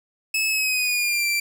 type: tone with pitch glide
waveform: sawtooth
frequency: 2595 to 2352 Hz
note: E7 to D7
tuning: -28 to +2 cents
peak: -17 dBFS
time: 0.34-1.4 s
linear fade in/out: 5 ms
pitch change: -170 cents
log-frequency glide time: 0.49-1.27 s
effects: 9-bit